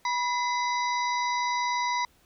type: harmonic tone with a mistuned harmonic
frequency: 977 Hz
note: B5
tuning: 19 cents flat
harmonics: 1 / 2 / 4 / 5 / 6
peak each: -26 / -32 / -38 / -40 / -42 dBFS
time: 0.05-2.05 s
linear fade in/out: 2 ms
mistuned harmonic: 2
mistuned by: +70 cents
effects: pink hiss -63 dBFS RMS until 2.25 s